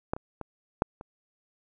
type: clicks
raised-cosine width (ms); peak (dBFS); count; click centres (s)
1; -13 / -24 / -22 / -8 / -27; 5; 0.135 / 0.165 / 0.413 / 0.821 / 1.011
effects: none